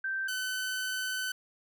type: tone pair in turn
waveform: sine / sawtooth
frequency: 1560 / 1514.7 Hz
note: G6 / F#6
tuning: -9 / +40 cents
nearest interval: minor second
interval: 51 cents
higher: first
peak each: -30 / -28 dBFS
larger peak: second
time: 0.04-0.28 / 0.28-1.32 s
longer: second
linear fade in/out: 5 ms
effects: none